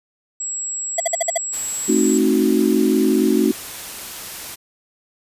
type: tone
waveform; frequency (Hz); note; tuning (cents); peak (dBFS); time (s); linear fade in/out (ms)
sine; 7700; B8; -45; -23; 0.4-2.18; 5
type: tone bursts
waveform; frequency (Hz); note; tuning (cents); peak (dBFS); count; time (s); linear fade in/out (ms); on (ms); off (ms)
square; 670; E5; +28; -16; 6; 0.98-1.377; 5; 22; 53
type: noise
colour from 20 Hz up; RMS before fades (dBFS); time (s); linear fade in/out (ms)
white; -32; 1.52-4.56; 20
type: chord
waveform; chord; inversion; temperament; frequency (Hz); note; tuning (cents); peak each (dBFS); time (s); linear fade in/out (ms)
sine; A diminished seventh; none; equal with one note detuned; 220 / 266.2 / 311.1 / 370; A3 / C4 / Eb4 / Gb4; 0 / +30 / 0 / 0; -19; 1.88-3.52; 10
effects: resampled to 32000 Hz